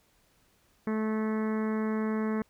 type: harmonic tone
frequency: 217.6 Hz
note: A3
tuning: 19 cents flat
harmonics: 1 / 2 / 3 / 4 / 5 / 6 / 7 / 8 / 9 / 10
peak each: -28 / -34 / -44 / -45 / -42 / -46 / -49 / -47 / -49 / -52 dBFS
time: 0.87-2.42 s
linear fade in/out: 2 ms
effects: pink hiss -67 dBFS RMS until 2.49 s